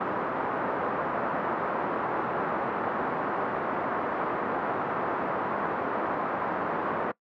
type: low-pass noise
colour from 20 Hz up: white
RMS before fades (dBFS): -29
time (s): 0-7.12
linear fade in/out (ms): 10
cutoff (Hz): 1300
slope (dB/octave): 24
effects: noise-tail reverb RT60 0.1 s tail -22 dB re dry + high-pass 200 Hz 12 dB/octave